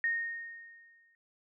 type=tone with exponential decay; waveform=sine; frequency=1851 Hz; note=A#6; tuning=13 cents flat; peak=-26 dBFS; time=0.04-1.15 s; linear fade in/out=1 ms; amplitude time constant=240 ms; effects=none